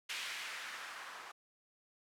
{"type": "noise with low-pass filter sweep", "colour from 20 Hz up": "violet", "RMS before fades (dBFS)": -45, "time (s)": [0.09, 1.32], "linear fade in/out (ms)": 10, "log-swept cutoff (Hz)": [2500, 1100], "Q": 1.5, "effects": []}